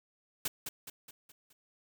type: noise with echo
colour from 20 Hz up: white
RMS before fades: -33 dBFS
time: 0.45-0.48 s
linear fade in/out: 5 ms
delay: 210 ms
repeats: 5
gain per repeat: -6 dB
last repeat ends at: 1.53 s
effects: none